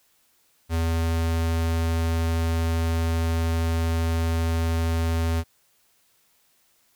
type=tone; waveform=square; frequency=82.4 Hz; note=E2; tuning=in tune; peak=-22 dBFS; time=0.69-5.44 s; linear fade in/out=50 ms; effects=white hiss -64 dBFS RMS until 6.95 s